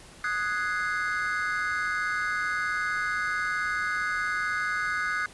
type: chord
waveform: triangle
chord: Ab dominant seventh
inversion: second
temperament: equal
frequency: 1244.5 / 1480 / 1661.2 / 2093 Hz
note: Eb6 / Gb6 / Ab6 / C7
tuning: 0 / 0 / 0 / 0 cents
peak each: -30 / -28 / -31 / -33 dBFS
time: 0.24-5.26 s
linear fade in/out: 2 ms
effects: pink hiss -49 dBFS RMS until 5.33 s + resampled to 24000 Hz